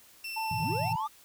30% pulse tone, 2688 Hz, E7, 33 cents sharp, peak -33 dBFS, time 0.24-0.93 s, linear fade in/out 5 ms
sine tone with vibrato, 880 Hz, A5, in tune, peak -31 dBFS, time 0.36-1.07 s, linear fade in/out 10 ms, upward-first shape sine, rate 4 Hz, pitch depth 16 cents each way
sine chord, E major seventh, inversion first, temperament equal, 103.83 / 123.47 / 155.56 / 164.81 Hz, G#2 / B2 / D#3 / E3, 0 / 0 / 0 / 0 cents, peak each -36 / -36 / -40 / -39 dBFS, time 0.51-0.96 s, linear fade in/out 5 ms
triangle linear sweep, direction up, 65.41 to 1234 Hz, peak -32 dBFS, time 0.59-1.08 s, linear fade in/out 10 ms
effects white hiss -57 dBFS RMS until 1.24 s

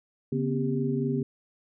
sine tone cluster, 141 / 242.3 / 266.5 / 396.6 Hz, C#3 / B3 / C4 / G4, +30 / -33 / +32 / +20 cents, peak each -29 / -29 / -33 / -31 dBFS, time 0.32-1.23 s, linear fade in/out 5 ms, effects none

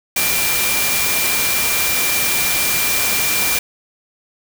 sine tone in noise, 2376 Hz, D7, 20 cents sharp, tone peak -22 dBFS, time 0.16-3.59 s, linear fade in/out 5 ms, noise white, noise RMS -18 dBFS, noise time 0.16-3.59 s, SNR -7 dB, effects none

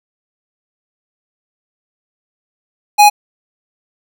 square tone, 830.6 Hz, G#5, in tune, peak -4 dBFS, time 2.98-3.1 s, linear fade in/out 20 ms, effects none

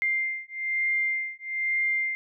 sine beating tone pair, 2100 / 2101.1 Hz, C7 / C7, +6 / +7 cents, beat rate 1.1 Hz, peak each -28 dBFS, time 0.02-2.15 s, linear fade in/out 0 ms, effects none

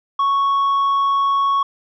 sine tone with tanh clipping, 1108.7 Hz, C#6, in tune, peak -15 dBFS, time 0.19-1.63 s, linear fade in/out 5 ms, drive 3 dB, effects none

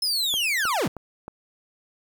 40% pulse linear sweep, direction down, 5220 to 101.2 Hz, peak -21 dBFS, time 0.02-0.88 s, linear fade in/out 5 ms
click train, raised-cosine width 1 ms, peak -22 dBFS, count 4, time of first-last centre 0.34-1.28 s, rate 3.19 Hz
effects 9-bit

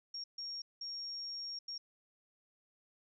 sine tone bursts at uneven times, 5560 Hz, F8, 9 cents flat, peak -40 dBFS, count 4, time 0.14-0.24 / 0.38-0.62 / 0.81-1.59 / 1.68-1.78 s, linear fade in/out 5 ms, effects none

